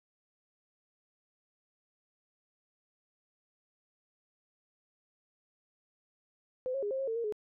sine tone with pitch steps, 510 / 544 / 411 / 531 / 540 / 450.8 / 465.6 / 422.5 Hz, C5 / C#5 / G#4 / C5 / C#5 / A4 / A#4 / G#4, -44 / -33 / -18 / +25 / -45 / +42 / -2 / +30 cents, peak -31 dBFS, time 6.66-7.324 s, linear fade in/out 0 ms, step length 83 ms, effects none

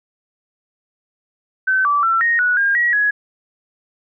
sine tone with pitch steps, 1531 / 1158 / 1345 / 1865 / 1469 / 1613 / 1913 / 1675 Hz, G6 / D6 / E6 / A#6 / F#6 / G6 / A#6 / G#6, -41 / -25 / +34 / 0 / -13 / +49 / +44 / +14 cents, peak -13 dBFS, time 1.67-3.11 s, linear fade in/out 10 ms, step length 180 ms, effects none

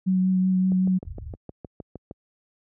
sine tone with vibrato, 186.2 Hz, F#3, 11 cents sharp, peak -18 dBFS, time 0.06-0.99 s, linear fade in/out 20 ms, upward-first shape triangle, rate 5.3 Hz, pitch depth 17 cents each way
click train, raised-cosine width 2 ms, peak -23 dBFS, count 10, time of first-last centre 0.72-2.111 s, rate 6.47 Hz
pink low-pass noise, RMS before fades -32 dBFS, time 1.05-1.35 s, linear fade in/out 2 ms, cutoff 110 Hz, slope 48 dB/octave
effects high-pass 60 Hz 12 dB/octave

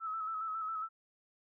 sine tone with vibrato, 1300 Hz, E6, 24 cents flat, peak -35 dBFS, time 0-0.89 s, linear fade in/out 50 ms, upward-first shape square, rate 7.3 Hz, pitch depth 33 cents each way, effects none

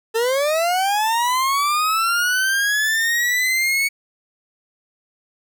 40% pulse linear sweep, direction up, 439.4 to 2232 Hz, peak -16 dBFS, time 0.14-3.89 s, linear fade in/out 20 ms, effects none

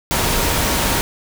sine tone in noise, 932.3 Hz, A#5, in tune, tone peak -29 dBFS, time 0.11-1.01 s, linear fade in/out 0 ms, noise pink, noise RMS -18 dBFS, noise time 0.11-1.01 s, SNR -14 dB, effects none

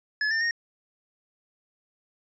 square tone with pitch steps, 1711 / 1798 / 1855 Hz, A6 / A6 / A#6, -49 / +37 / -9 cents, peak -24 dBFS, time 0.21-0.51 s, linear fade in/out 2 ms, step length 100 ms, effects resampled to 16000 Hz

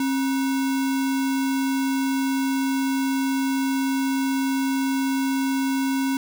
sine tone with sample-and-hold, 268.4 Hz, C4, 44 cents sharp, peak -20 dBFS, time 0-6.17 s, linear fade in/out 2 ms, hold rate 1225 Hz, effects none

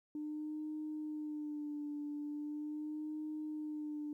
sine tone with vibrato, 300 Hz, D4, 37 cents sharp, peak -38 dBFS, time 0.15-4.13 s, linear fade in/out 2 ms, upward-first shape sine, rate 0.4 Hz, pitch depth 39 cents each way, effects tanh soft clip ceiling -34 dBFS + 13-bit

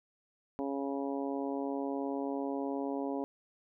harmonic tone, 138.59 Hz, C#3, in tune, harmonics 2 / 3 / 4 / 5 / 6 / 7, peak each -35 / -39 / -41 / -43 / -45 / -46 dBFS, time 0.59-3.24 s, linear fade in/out 0 ms, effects none

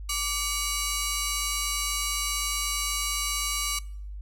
10% pulse ring-modulated tone, 1711 Hz, A6, 49 cents flat, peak -15 dBFS, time 0.09-3.79 s, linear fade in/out 5 ms, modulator 543 Hz, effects noise-tail reverb RT60 0.6 s tail -22 dB re dry + added 50 Hz sine -35 dBFS peak until 4.21 s

